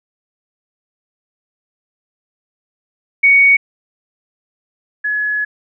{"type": "tone pair in turn", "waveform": "sine", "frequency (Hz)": [2234, 1695], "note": ["C#7", "G#6"], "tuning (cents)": [13, 35], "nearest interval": "perfect fourth", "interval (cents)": 478, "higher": "first", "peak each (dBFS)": [-6, -15], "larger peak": "first", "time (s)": [[3.23, 3.57], [5.04, 5.45]], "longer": "second", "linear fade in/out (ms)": 10, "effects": []}